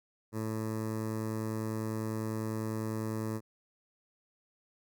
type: tone with notch filter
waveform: 15% pulse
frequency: 110 Hz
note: A2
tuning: in tune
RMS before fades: -35 dBFS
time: 0.32-3.41 s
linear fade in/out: 50 ms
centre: 3100 Hz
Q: 0.53
effects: none